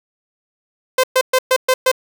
sawtooth tone bursts, 516 Hz, C5, 24 cents flat, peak -7 dBFS, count 6, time 0.98-1.916 s, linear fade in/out 5 ms, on 56 ms, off 120 ms, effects 7-bit

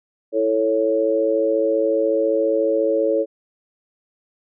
sine chord, A major, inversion second, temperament equal, 329.6 / 440 / 554.4 Hz, E4 / A4 / C#5, 0 / 0 / 0 cents, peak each -23 / -20 / -19 dBFS, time 0.32-3.26 s, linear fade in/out 50 ms, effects none

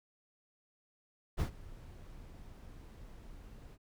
brown noise with ADSR envelope, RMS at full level -30 dBFS, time 1.37-3.78 s, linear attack 32 ms, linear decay 100 ms, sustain -21 dB, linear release 43 ms, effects none

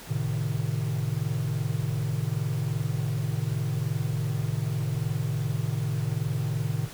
triangle chord, A diminished, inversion none, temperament equal with one note detuned, 110 / 130.81 / 153.42 Hz, A2 / C3 / Eb3, 0 / 0 / -24 cents, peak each -28 dBFS, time 0.07-6.89 s, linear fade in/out 50 ms, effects pink hiss -44 dBFS RMS until 6.93 s

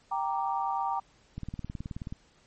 sine chord, G minor, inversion none, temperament equal, 784 / 932.3 / 1174.7 Hz, G5 / Bb5 / D6, 0 / 0 / 0 cents, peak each -31 / -31 / -35 dBFS, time 0.11-1 s, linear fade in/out 10 ms
click train, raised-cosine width 5 ms, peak -24 dBFS, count 15, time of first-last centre 1.38-2.125 s, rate 18.8 Hz
effects pink hiss -63 dBFS RMS until 2.46 s + MP3 32 kbps

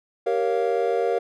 triangle chord, G half-diminished seventh, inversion none, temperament equal with one note detuned, 387.7 / 466.2 / 554.4 / 698.5 Hz, G4 / Bb4 / Db5 / F5, -19 / 0 / 0 / 0 cents, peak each -25 / -21 / -26 / -25 dBFS, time 0.26-1.19 s, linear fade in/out 10 ms, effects none

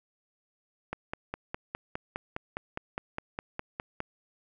click train, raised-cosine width 0.5 ms, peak -18 dBFS, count 16, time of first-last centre 0.93-4.004 s, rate 4.88 Hz, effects none

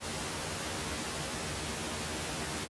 pink noise with comb filter, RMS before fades -36 dBFS, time 0-2.68 s, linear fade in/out 50 ms, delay 13 ms, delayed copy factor +0.85, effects high-pass 80 Hz 12 dB/octave + resampled to 24000 Hz

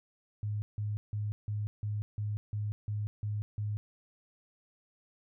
sine tone bursts, 104.8 Hz, G#2, 16 cents sharp, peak -31 dBFS, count 10, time 0.43-3.77 s, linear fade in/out 0 ms, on 190 ms, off 160 ms, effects none

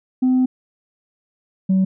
sine tone pair in turn, 255.9 / 189.56 Hz, C4 / F#3, -38 / +42 cents, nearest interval perfect fourth, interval 520 cents, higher first, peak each -11 / -11 dBFS, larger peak neither, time 0.22-0.46 / 1.69-1.85 s, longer first, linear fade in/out 10 ms, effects tanh soft clip ceiling -11 dBFS

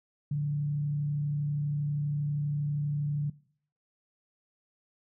sine tone with frequency modulation, 146.3 Hz, D3, 6 cents flat, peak -27 dBFS, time 0.31-3.3 s, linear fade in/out 5 ms, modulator 32.5 Hz, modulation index 0.27, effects noise-tail reverb RT60 0.6 s tail -22 dB re dry

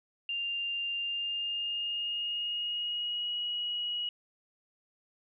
sine tone with pitch glide, 2794 to 2906 Hz, F7 to F#7, 0 to -32 cents, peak -31 dBFS, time 0.29-4.09 s, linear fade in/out 2 ms, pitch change +68 cents, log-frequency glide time 0.99-3.32 s, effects none

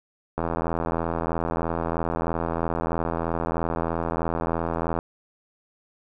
click train, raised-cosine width 1 ms, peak -12 dBFS, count 384, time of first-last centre 0.38-4.989 s, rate 83.1 Hz, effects none

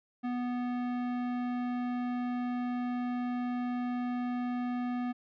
sine tone with tanh clipping, 246 Hz, B3, 7 cents flat, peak -33 dBFS, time 0.23-5.13 s, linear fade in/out 20 ms, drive 17 dB, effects none

